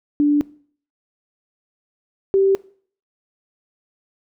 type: tone pair in turn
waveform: sine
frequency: 292.4 / 389 Hz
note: D4 / G4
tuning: -7 / -13 cents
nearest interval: perfect fourth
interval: 494 cents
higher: second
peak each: -12 dBFS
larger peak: neither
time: 0.2-0.41 / 2.34-2.55 s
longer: neither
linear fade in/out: 0 ms
effects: noise-tail reverb RT60 0.5 s tail -21 dB re dry